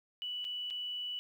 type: tone with dropouts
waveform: sine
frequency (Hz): 2960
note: F#7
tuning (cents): 0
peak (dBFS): -36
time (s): 0.22-1.19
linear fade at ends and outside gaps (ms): 0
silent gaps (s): 0.444-0.45 / 0.702-0.707
effects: 11-bit